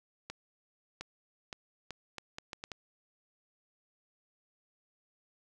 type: accelerating click train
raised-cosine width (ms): 0.2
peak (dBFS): -23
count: 9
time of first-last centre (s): 0.3-2.718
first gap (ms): 710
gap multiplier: 0.73
effects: none